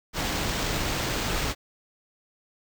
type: noise with sample-and-hold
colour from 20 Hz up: pink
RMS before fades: -28 dBFS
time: 0.13-1.55 s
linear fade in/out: 50 ms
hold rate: 11025 Hz
effects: none